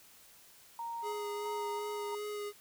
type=tone with tremolo; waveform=sine; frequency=930 Hz; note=A#5; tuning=4 cents flat; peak=-37 dBFS; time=0.79-2.15 s; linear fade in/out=2 ms; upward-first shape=square; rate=1.5 Hz; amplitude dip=40%
type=tone with vibrato; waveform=square; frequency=415.3 Hz; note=G#4; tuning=in tune; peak=-38 dBFS; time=1.02-2.53 s; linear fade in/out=50 ms; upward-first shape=sine; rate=2.6 Hz; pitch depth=14 cents each way
effects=white hiss -59 dBFS RMS until 2.6 s